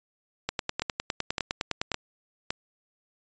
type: two click trains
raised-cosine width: 0.2 ms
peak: -10 / -11 dBFS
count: 15 / 4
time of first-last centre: 0.49-1.917 / 0.82-2.505 s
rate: 9.81 / 1.78 Hz
effects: resampled to 16000 Hz